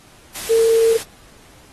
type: tone in noise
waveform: sine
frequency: 453.4 Hz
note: A#4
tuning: 48 cents flat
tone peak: -11 dBFS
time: 0.49-0.98 s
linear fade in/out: 20 ms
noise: white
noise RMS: -29 dBFS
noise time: 0.34-1.04 s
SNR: +15 dB
effects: pink hiss -48 dBFS RMS until 1.72 s + AAC 32 kbps